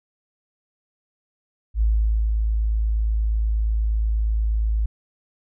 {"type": "tone with ADSR envelope", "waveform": "sine", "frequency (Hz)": 54.2, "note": "A1", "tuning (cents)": -25, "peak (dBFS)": -15, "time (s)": [1.74, 4.86], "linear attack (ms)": 72, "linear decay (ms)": 480, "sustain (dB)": -3, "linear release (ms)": 5, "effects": []}